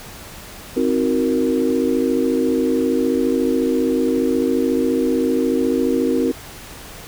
sine chord, C half-diminished seventh, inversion none, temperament equal with one note detuned, 261.6 / 316.2 / 370 / 466.2 Hz, C4 / Eb4 / Gb4 / Bb4, 0 / +28 / 0 / 0 cents, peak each -19 / -22 / -22 / -21 dBFS, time 0.76-6.32 s, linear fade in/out 10 ms, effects pink hiss -37 dBFS RMS until 7.07 s

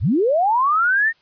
sine linear sweep, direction up, 58.27 to 1863 Hz, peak -14 dBFS, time 0-1.13 s, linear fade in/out 50 ms, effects white hiss -59 dBFS RMS until 1.21 s + resampled to 11025 Hz

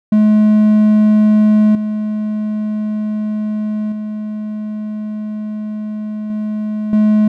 triangle tone with level steps, 212.9 Hz, G#3, 43 cents sharp, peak -5 / -14 / -18 / -15 / -6 dBFS, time 0.12-7.28 s, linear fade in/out 5 ms, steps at 1.75 / 3.92 / 6.3 / 6.93 s, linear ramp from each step 2 ms, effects none

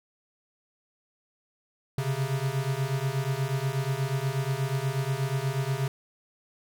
square beating tone pair, 130.81 / 139.11 Hz, C3 / C#3, 0 / +6 cents, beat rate 8.3 Hz, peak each -30 dBFS, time 1.98-5.88 s, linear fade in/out 2 ms, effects none

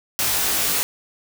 white noise with comb filter, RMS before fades -21 dBFS, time 0.19-0.83 s, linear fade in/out 0 ms, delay 20 ms, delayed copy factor +0.9, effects none

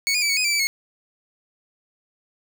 20% pulse tone with pitch steps, 2223 / 2448 / 2311 / 2225 / 2503 / 2335 / 2312 / 2180 Hz, C#7 / D#7 / D7 / C#7 / D#7 / D7 / D7 / C#7, +4 / -29 / -28 / +6 / +10 / -11 / -28 / -29 cents, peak -14 dBFS, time 0.07-0.67 s, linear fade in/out 0 ms, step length 75 ms, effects none

